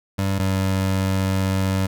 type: tone pair in turn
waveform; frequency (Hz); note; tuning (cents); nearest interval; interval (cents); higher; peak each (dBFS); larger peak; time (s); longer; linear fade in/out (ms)
25% pulse; 97.2 / 95.59; G2 / G2; -14 / -43; unison; 29; first; -16 / -15; second; 0.18-0.39 / 0.39-1.87; second; 10
effects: none